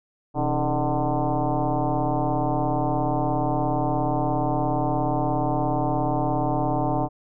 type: tone with frequency modulation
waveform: sine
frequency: 310.5 Hz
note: D#4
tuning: 3 cents flat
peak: -20 dBFS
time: 0.34-7.09 s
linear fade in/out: 50 ms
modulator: 146 Hz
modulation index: 4.2
effects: none